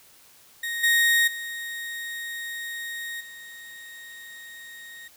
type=tone with level steps; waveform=35% pulse; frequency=1864.7 Hz; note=A#6; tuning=in tune; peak=-26 / -16 / -30 / -39 dBFS; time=0.63-5.08 s; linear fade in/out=5 ms; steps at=0.83 / 1.27 / 3.2 s; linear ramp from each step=10 ms; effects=white hiss -54 dBFS RMS until 5.16 s